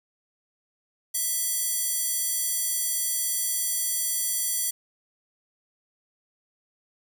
square tone with high-pass filter, 659.3 Hz, E5, in tune, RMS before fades -27 dBFS, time 1.14-4.71 s, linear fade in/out 10 ms, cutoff 8600 Hz, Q 1.1, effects none

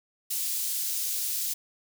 white high-pass noise, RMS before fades -30 dBFS, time 0.3-1.54 s, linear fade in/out 10 ms, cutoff 4600 Hz, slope 12 dB/octave, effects none

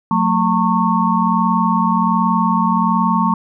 sine tone cluster, 182.7 / 224 / 908 / 1098 Hz, F#3 / A3 / A#5 / C#6, -22 / +31 / -46 / -17 cents, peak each -18 dBFS, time 0.11-3.34 s, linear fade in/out 2 ms, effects none

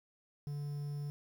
triangle tone with quantisation, 144.7 Hz, D3, 25 cents flat, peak -35 dBFS, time 0.47-1.1 s, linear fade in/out 0 ms, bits 10, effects none

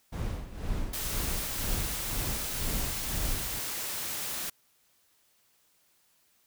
brown noise with tremolo, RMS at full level -31 dBFS, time 0.12-3.6 s, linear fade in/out 10 ms, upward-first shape sine, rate 2 Hz, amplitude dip 75%
white noise, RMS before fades -35 dBFS, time 0.93-4.5 s, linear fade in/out 5 ms
effects white hiss -68 dBFS RMS until 6.46 s

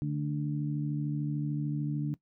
harmonic tone, 73.42 Hz, D2, in tune, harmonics 2 / 3 / 4, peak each -30 / -39 / -35 dBFS, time 0.02-2.14 s, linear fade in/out 0 ms, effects noise-tail reverb RT60 0.1 s tail -19 dB re dry

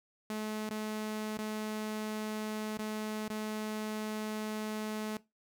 sawtooth tone with dropouts, 215 Hz, A3, 40 cents flat, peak -31 dBFS, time 0.3-5.17 s, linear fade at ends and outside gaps 2 ms, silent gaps 0.693-0.707 / 1.373-1.387 / 2.773-2.79 / 3.28-3.301 s, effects noise-tail reverb RT60 0.2 s tail -18 dB re dry

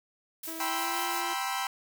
blue noise with tremolo, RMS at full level -38 dBFS, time 0.43-1.21 s, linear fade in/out 5 ms, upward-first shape sine, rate 5.8 Hz, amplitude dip 40%
sawtooth tone with pitch glide, 325.3 to 344 Hz, E4 to F4, -23 to -26 cents, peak -35 dBFS, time 0.47-1.34 s, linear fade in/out 10 ms, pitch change +97 cents, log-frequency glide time 0.65-1.03 s
sawtooth chord, C major seventh, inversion second, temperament equal with one note detuned, 784 / 975.3 / 1046.5 / 1318.5 Hz, G5 / B5 / C6 / E6, 0 / -22 / 0 / 0 cents, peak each -30 / -32 / -33 / -33 dBFS, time 0.6-1.67 s, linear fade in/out 2 ms
effects none

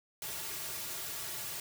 white noise with comb filter, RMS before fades -40 dBFS, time 0.22-1.6 s, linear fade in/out 2 ms, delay 3.9 ms, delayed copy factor -1, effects none

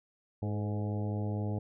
harmonic tone with a mistuned harmonic, 104.2 Hz, G#2, 6 cents sharp, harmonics 1 / 2 / 3 / 4 / 5 / 6 / 7 / 8, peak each -32 / -38 / -42 / -44 / -46 / -48 / -49 / -50 dBFS, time 0.42-1.59 s, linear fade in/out 5 ms, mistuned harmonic 4, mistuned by +40 cents, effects none

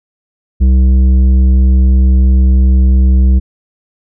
sine tone with tanh clipping, 64.5 Hz, C2, 24 cents flat, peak -6 dBFS, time 0.6-3.4 s, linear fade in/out 20 ms, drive 9 dB, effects none

